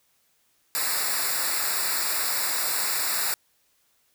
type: noise with comb filter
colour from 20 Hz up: white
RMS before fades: -26 dBFS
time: 0.75-3.34 s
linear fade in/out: 0 ms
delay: 0.32 ms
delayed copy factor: -1
effects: white hiss -67 dBFS RMS until 4.14 s